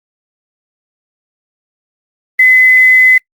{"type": "tone with quantisation", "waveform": "sine", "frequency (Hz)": 2027, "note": "B6", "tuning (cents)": 45, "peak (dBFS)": -3, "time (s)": [2.39, 3.18], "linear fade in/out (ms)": 5, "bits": 5, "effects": ["noise-tail reverb RT60 0.1 s tail -26 dB re dry", "Opus 24 kbps"]}